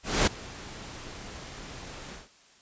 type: noise with ADSR envelope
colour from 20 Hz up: pink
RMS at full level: -21 dBFS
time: 0.03-2.29 s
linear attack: 240 ms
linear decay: 8 ms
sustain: -21 dB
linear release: 160 ms
effects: white hiss -58 dBFS RMS until 2.61 s + resampled to 16000 Hz